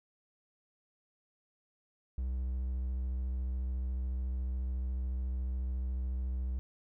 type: tone with vibrato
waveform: triangle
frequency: 63.5 Hz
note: B1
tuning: 49 cents sharp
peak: -30 dBFS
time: 2.18-6.59 s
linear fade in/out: 0 ms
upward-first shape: square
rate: 14 Hz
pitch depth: 21 cents each way
effects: none